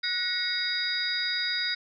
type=tone cluster; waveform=sine; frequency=1471 / 1900 / 2193 / 3794 / 4857 Hz; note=F#6 / A#6 / C#7 / A#7 / D#8; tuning=-11 / +33 / -19 / +30 / -43 cents; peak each=-33 / -35 / -36 / -32 / -30 dBFS; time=0.03-1.75 s; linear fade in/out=10 ms; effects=none